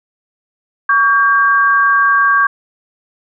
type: tone pair together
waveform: sine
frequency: 1131.4 / 1600 Hz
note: C#6 / G6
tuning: +35 / +35 cents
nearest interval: tritone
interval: 600 cents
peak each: -11 dBFS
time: 0.89-2.47 s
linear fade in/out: 5 ms
effects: none